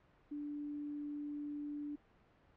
sine tone, 292.8 Hz, D4, 5 cents flat, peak -40 dBFS, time 0.31-1.96 s, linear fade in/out 10 ms, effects pink hiss -68 dBFS RMS until 2.56 s + low-pass 2000 Hz 12 dB/octave

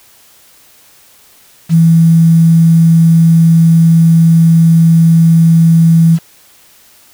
sine tone with quantisation, 164.81 Hz, E3, in tune, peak -3 dBFS, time 1.69-6.19 s, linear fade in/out 50 ms, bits 5, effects white hiss -44 dBFS RMS until 7.13 s

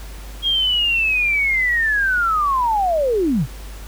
sine linear sweep, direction down, 3275 to 103.83 Hz, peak -15 dBFS, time 0.42-3.47 s, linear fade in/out 50 ms, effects added 50 Hz sine -32 dBFS peak until 3.87 s + pink hiss -41 dBFS RMS until 3.87 s

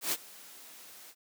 white noise with ADSR envelope, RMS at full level -29 dBFS, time 0.01-1.15 s, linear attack 110 ms, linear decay 46 ms, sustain -22 dB, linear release 56 ms, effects high-pass 200 Hz 12 dB/octave

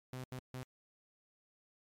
sawtooth tone bursts at uneven times, 128.1 Hz, C3, 36 cents flat, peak -38 dBFS, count 3, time 0.13-0.24 / 0.32-0.39 / 0.54-0.63 s, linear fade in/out 0 ms, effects MP3 96 kbps

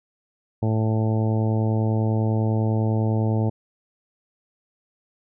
harmonic tone, 110 Hz, A2, in tune, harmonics 1 / 2 / 3 / 4 / 5 / 6 / 7 / 8, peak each -20 / -26 / -30 / -32 / -34 / -36 / -37 / -38 dBFS, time 0.62-3.5 s, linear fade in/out 10 ms, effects none

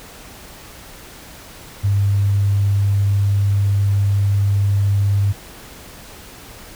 sine tone, 100 Hz, G2, 35 cents sharp, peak -13 dBFS, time 1.83-5.33 s, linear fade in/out 20 ms, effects pink hiss -39 dBFS RMS until 6.75 s

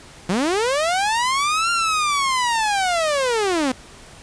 sawtooth linear two-way sweep, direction up then down, 165.1 to 1396.9 to 245.5 Hz, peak -14 dBFS, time 0.29-3.72 s, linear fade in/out 5 ms, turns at 1.71 s, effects pink hiss -43 dBFS RMS until 4.22 s + resampled to 22050 Hz

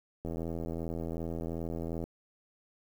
click train, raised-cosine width 2 ms, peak -24 dBFS, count 149, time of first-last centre 0.25-2.04 s, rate 82.7 Hz, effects 9-bit

